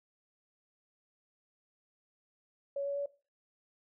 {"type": "tone with pitch steps", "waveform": "sine", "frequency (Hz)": [560, 563.9, 567.8], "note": ["C#5", "C#5", "C#5"], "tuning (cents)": [18, 30, 41], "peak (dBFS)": -32, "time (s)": [2.76, 3.06], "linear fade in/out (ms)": 5, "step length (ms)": 100, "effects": ["noise-tail reverb RT60 0.3 s tail -17 dB re dry"]}